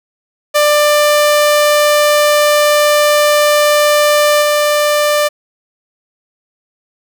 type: tone with level steps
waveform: sawtooth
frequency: 593 Hz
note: D5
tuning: 17 cents sharp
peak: -4 / -6 dBFS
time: 0.54-5.29 s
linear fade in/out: 20 ms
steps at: 4.41 s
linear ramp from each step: 20 ms
effects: none